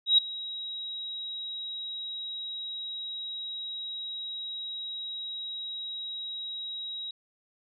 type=tone with ADSR envelope; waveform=sine; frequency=3830 Hz; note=A#7; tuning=46 cents sharp; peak=-15 dBFS; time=0.06-7.11 s; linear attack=120 ms; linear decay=8 ms; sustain=-19 dB; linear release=4 ms; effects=none